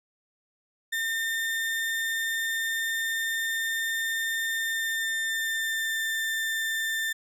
35% pulse tone with pitch glide, 1809 to 1789.3 Hz, A6 to A6, +48 to +29 cents, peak -25 dBFS, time 0.92-7.13 s, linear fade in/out 10 ms, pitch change -19 cents, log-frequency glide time 4.5-6.01 s, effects none

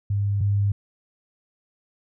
sine tone pair in turn, 101 / 101 Hz, G#2 / G#2, -48 / -48 cents, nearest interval unison, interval 0 cents, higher neither, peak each -20 / -18 dBFS, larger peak second, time 0.1-0.41 / 0.41-0.72 s, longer neither, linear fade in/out 5 ms, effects none

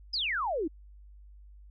sine exponential sweep, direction down, 5274 to 288.5 Hz, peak -28 dBFS, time 0.13-0.68 s, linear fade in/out 10 ms, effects added 50 Hz sine -49 dBFS peak until 1.7 s

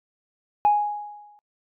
sine tone with exponential decay, 830.6 Hz, G#5, in tune, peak -12 dBFS, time 0.65-1.39 s, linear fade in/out 0 ms, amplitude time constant 160 ms, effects noise-tail reverb RT60 0.1 s tail -26 dB re dry + tanh soft clip ceiling -10 dBFS

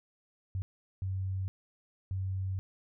sine tone bursts at uneven times, 95 Hz, F#2, 46 cents sharp, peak -31 dBFS, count 3, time 0.55-0.62 / 1.02-1.48 / 2.11-2.59 s, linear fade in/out 0 ms, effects none

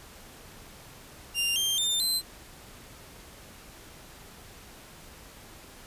sawtooth tone with pitch steps, 2794 / 3173 / 3603 / 4091 Hz, F7 / G7 / A7 / C8, 0 / +20 / +40 / -40 cents, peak -22 dBFS, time 1.34-2.22 s, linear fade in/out 50 ms, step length 220 ms, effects pink hiss -49 dBFS RMS until 5.86 s + resampled to 32000 Hz

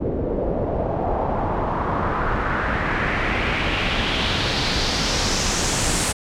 pink noise with low-pass filter sweep, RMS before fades -22 dBFS, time 0-6.13 s, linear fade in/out 20 ms, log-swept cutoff 430 to 8800 Hz, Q 2.4, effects none

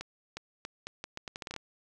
accelerating click train, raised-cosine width 0.2 ms, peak -21 dBFS, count 13, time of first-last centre 0.01-1.563 s, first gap 360 ms, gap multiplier 0.78, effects none

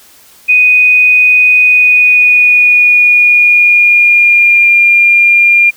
sine tone with pitch glide, 2489 to 2400 Hz, D#7 to D7, 0 to +37 cents, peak -3 dBFS, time 0.48-5.71 s, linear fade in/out 20 ms, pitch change -63 cents, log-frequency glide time 1.62-4.75 s, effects white hiss -41 dBFS RMS until 5.76 s

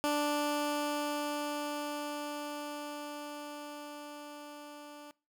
15% pulse tone with level ramp, 293.7 Hz, D4, in tune, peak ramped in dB -22 to -41 dBFS, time 0.04-5.11 s, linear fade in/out 0 ms, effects noise-tail reverb RT60 0.3 s tail -22 dB re dry

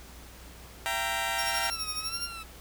15% pulse chord, E diminished, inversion none, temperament equal with one note detuned, 674.3 / 784 / 932.3 Hz, E5 / G5 / Bb5, +39 / 0 / 0 cents, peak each -28 / -26 / -26 dBFS, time 0.86-1.7 s, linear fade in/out 0 ms
sawtooth tone with tremolo, 5550 Hz, F8, 12 cents flat, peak -27 dBFS, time 1.38-2.28 s, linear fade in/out 10 ms, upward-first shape sine, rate 12 Hz, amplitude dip 80%
20% pulse tone with vibrato, 1320 Hz, E6, 2 cents sharp, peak -34 dBFS, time 1.46-2.44 s, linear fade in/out 20 ms, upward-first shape sine, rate 1.6 Hz, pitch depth 89 cents each way
effects added 60 Hz sine -49 dBFS peak until 2.6 s + pink hiss -50 dBFS RMS until 2.6 s

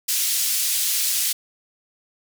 white band-pass noise, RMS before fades -22 dBFS, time 0.08-1.33 s, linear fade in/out 10 ms, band 3300 to 16000 Hz, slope 12 dB/octave, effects none

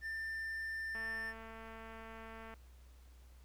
triangle tone, 1789 Hz, A6, 28 cents sharp, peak -37 dBFS, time 0.01-1.34 s, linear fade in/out 50 ms
click train, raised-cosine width 0.5 ms, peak -37 dBFS, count 357, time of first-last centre 0.95-2.539 s, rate 224 Hz
effects added 62 Hz sine -56 dBFS peak until 3.44 s + pink hiss -69 dBFS RMS until 3.44 s

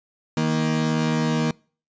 35% pulse tone pair together, 157.44 / 235.9 Hz, D#3 / A#3, +21 / +21 cents, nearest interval perfect fifth, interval 700 cents, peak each -21 dBFS, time 0.37-1.51 s, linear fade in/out 2 ms, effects noise-tail reverb RT60 0.4 s tail -25 dB re dry + resampled to 16000 Hz

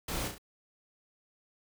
pink noise with echo, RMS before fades -36 dBFS, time 0.08-0.28 s, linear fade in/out 5 ms, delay 34 ms, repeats 3, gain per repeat -5 dB, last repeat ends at 0.382 s, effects none

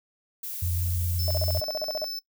violet noise, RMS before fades -35 dBFS, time 0.43-1.61 s, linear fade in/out 5 ms
sine tone with vibrato, 87.31 Hz, F2, in tune, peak -25 dBFS, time 0.62-1.6 s, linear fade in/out 5 ms, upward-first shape sine, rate 19 Hz, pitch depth 53 cents each way
square tone, 5274 Hz, E8, in tune, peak -32 dBFS, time 1.19-2.19 s, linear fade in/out 2 ms
sine tone bursts, 622.3 Hz, D#5, in tune, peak -27 dBFS, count 12, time 1.28-2.043 s, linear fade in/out 0 ms, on 26 ms, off 41 ms
effects noise-tail reverb RT60 0.1 s tail -19 dB re dry

